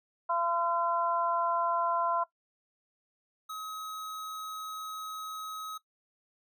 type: harmonic tone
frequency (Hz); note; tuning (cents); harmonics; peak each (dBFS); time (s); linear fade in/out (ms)
340.3; F4; -45; 2 / 3 / 4; -33 / -29 / -34; 0.29-2.24; 10
type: tone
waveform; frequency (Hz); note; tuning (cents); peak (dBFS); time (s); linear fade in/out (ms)
square; 1273; D#6; +39; -38; 3.49-5.78; 10
effects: noise-tail reverb RT60 0.1 s tail -17 dB re dry